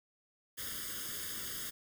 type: noise with comb filter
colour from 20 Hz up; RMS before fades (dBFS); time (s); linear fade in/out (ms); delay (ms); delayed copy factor
white; -41; 0.57-1.71; 20; 0.6; +1
effects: none